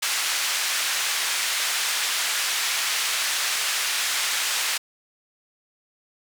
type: band-pass noise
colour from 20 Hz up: pink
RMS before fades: -25 dBFS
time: 0.02-4.78 s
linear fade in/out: 10 ms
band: 1700 to 10000 Hz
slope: 12 dB/octave
effects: none